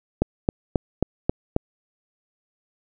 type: click train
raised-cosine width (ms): 2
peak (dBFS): -5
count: 6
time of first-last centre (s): 0.22-1.564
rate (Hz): 3.72
effects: none